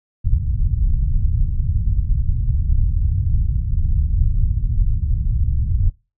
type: low-pass noise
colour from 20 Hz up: pink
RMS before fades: -17 dBFS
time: 0.24-5.9 s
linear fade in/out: 10 ms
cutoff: 110 Hz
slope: 24 dB/octave
effects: noise-tail reverb RT60 0.3 s tail -24 dB re dry